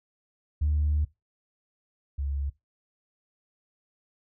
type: tone pair in turn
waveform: sine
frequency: 74.7 / 69.87 Hz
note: D2 / C#2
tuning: +30 / +14 cents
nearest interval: minor second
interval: 116 cents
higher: first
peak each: -21 / -27 dBFS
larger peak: first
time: 0.61-1.05 / 2.18-2.5 s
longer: first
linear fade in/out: 10 ms
effects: noise-tail reverb RT60 0.2 s tail -20 dB re dry + tanh soft clip ceiling -18 dBFS